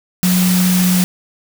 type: tone in noise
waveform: sine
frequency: 181.8 Hz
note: F#3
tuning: 30 cents flat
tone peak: -11 dBFS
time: 0.23-1.04 s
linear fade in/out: 0 ms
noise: white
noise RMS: -20 dBFS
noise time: 0.23-1.04 s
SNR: +6 dB
effects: none